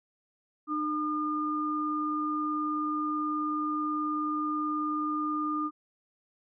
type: tone pair together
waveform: sine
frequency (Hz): 303.1 / 1212.4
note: D#4 / D#6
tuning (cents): -45 / -45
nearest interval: 2 octaves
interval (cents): 2400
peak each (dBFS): -31 / -30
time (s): 0.67-5.71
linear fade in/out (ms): 50
effects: none